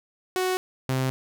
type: tone pair in turn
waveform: sawtooth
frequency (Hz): 370 / 130.81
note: F#4 / C3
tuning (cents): 0 / 0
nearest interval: octave + tritone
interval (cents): 1800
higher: first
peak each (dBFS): -19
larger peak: neither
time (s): 0.36-0.57 / 0.89-1.1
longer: neither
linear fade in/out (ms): 0
effects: none